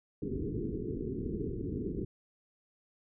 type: low-pass noise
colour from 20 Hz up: white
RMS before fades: -36 dBFS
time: 0.22-2.05 s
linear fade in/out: 5 ms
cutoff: 440 Hz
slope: 96 dB/octave
effects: none